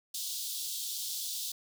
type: high-pass noise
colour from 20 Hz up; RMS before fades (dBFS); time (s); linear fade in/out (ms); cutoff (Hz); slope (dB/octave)
pink; -37; 0.14-1.52; 5; 3400; 48
effects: none